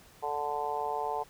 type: harmonic tone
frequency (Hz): 146.83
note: D3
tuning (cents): 0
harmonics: 3 / 4 / 5 / 6 / 7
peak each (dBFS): -37 / -41 / -35 / -34 / -40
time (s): 0.22-1.24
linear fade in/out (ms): 20
effects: pink hiss -57 dBFS RMS until 1.29 s